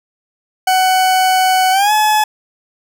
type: tone with pitch glide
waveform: 40% pulse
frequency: 748 to 854.3 Hz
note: F#5 to G#5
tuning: +19 to +49 cents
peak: -9 dBFS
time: 0.67-2.24 s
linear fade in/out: 5 ms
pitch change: +230 cents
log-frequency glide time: 1.71-1.92 s
effects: none